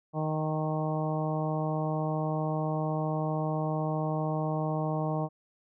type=harmonic tone with a mistuned harmonic; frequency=155.56 Hz; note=D#3; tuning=in tune; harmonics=1 / 2 / 3 / 4 / 5 / 6 / 7; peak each=-30 / -36 / -38 / -35 / -37 / -41 / -41 dBFS; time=0.13-5.29 s; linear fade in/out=50 ms; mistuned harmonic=6; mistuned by=-23 cents; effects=none